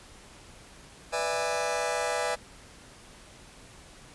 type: chord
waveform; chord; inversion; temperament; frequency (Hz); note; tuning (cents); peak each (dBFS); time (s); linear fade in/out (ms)
sawtooth; E dominant seventh; second; just; 494.4 / 593.3 / 659.3 / 824.1; B4 / D5 / E5 / G#5; +2 / +18 / 0 / -14; -29; 1.12-2.36; 20
effects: pink hiss -51 dBFS RMS until 4.14 s + resampled to 24000 Hz

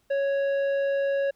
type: tone with tanh clipping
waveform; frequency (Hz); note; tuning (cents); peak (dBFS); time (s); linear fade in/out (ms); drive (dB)
sine; 554.4; C#5; 0; -24; 0.1-1.31; 10; 9
effects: pink hiss -69 dBFS RMS until 1.35 s

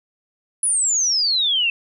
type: exponential sweep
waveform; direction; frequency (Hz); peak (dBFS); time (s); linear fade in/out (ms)
sine; down; 10200 to 2637; -16; 0.63-1.7; 2
effects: none

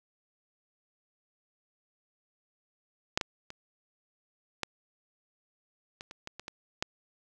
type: clicks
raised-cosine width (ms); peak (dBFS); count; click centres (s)
0.2; -8 / -13 / -25 / -13 / -24 / -27 / -22 / -24 / -22 / -12; 10; 3.175 / 3.212 / 3.504 / 4.633 / 6.009 / 6.111 / 6.274 / 6.396 / 6.481 / 6.825
effects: none

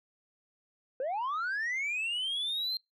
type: linear sweep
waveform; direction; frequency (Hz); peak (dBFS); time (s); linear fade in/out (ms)
sine; up; 493.9 to 4186; -28; 1-2.77; 2
effects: noise-tail reverb RT60 0.2 s tail -26 dB re dry + tanh soft clip ceiling -29 dBFS

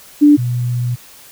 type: tone pair in turn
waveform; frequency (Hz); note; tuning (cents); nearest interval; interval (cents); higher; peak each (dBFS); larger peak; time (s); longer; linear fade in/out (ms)
sine; 293.7 / 122.21; D4 / B2; 0 / -18; octave + minor third; 1518; first; -4 / -15; first; 0.21-0.37 / 0.37-0.96; second; 20
effects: white hiss -41 dBFS RMS until 1.31 s

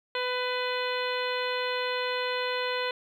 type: harmonic tone with a mistuned harmonic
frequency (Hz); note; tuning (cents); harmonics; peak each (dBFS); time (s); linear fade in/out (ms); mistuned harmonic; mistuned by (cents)
499.5; B4; +20; 1 / 2 / 3 / 4 / 5 / 6 / 7 / 8; -31 / -34 / -36 / -37 / -38 / -39 / -39 / -40; 0.15-2.91; 2; 8; +61
effects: 10-bit

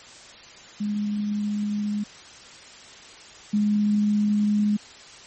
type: tone pair in turn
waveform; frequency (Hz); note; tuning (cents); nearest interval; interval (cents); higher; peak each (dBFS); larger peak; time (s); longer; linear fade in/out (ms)
sine; 207.7 / 208.5; G#3 / G#3; 0 / +7; unison; 7; second; -23 / -18; second; 0.8-2.04 / 3.53-4.77; neither; 10
effects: white hiss -45 dBFS RMS until 5.26 s + MP3 32 kbps

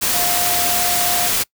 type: tone in noise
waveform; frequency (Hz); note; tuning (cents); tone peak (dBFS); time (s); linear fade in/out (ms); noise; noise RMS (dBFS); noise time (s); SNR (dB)
sine; 708; F5; +23; -23; 0.13-1.29; 20; white; -18; 0.01-1.44; -8
effects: noise-tail reverb RT60 0.1 s tail -24 dB re dry

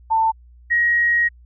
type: tone pair in turn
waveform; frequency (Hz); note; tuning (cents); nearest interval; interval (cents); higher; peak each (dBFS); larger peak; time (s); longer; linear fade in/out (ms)
sine; 892 / 1890.1; A5 / A#6; +23 / +23; octave + minor second; 1300; second; -14; neither; 0.1-0.32 / 0.7-1.29; second; 20
effects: added 60 Hz sine -44 dBFS peak until 1.45 s

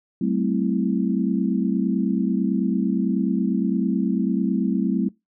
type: chord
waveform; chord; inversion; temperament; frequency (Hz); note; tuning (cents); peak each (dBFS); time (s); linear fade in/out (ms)
sine; A minor seventh; third; equal with one note detuned; 190.97 / 220 / 261.6 / 329.6; G3 / A3 / C4 / E4; -45 / 0 / 0 / 0; -23 / -24 / -25 / -28; 0.21-5.09; 5
effects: noise-tail reverb RT60 0.2 s tail -23 dB re dry

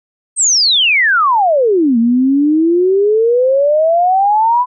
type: exponential two-way sweep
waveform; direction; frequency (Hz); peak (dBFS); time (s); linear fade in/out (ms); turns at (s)
sine; down then up; 8600 to 226.3 to 1009; -8; 0.36-4.66; 50; 1.98
effects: none

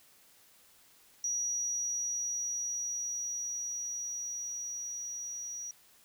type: tone with level ramp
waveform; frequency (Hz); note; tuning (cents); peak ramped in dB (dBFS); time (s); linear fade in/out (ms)
sine; 5790; F#8; -38; -30 to -38; 1.24-5.71; 2
effects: white hiss -62 dBFS RMS until 6.04 s

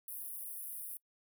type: high-pass noise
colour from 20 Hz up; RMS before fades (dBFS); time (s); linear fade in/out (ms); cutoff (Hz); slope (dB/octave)
pink; -44; 0.08-0.97; 2; 9600; 96
effects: noise-tail reverb RT60 0.1 s tail -24 dB re dry

